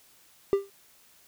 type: tone with exponential decay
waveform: triangle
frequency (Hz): 396.2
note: G4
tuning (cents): +18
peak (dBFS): -14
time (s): 0.53-0.7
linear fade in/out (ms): 0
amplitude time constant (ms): 35
effects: white hiss -59 dBFS RMS until 1.27 s